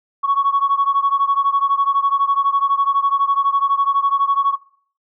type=beating tone pair; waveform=sine; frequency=1108.7 / 1120.7 Hz; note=C#6 / C#6; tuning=0 / +19 cents; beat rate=12 Hz; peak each=-15 / -17 dBFS; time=0.23-4.56 s; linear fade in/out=20 ms; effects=noise-tail reverb RT60 0.5 s tail -17 dB re dry + tanh soft clip ceiling -8 dBFS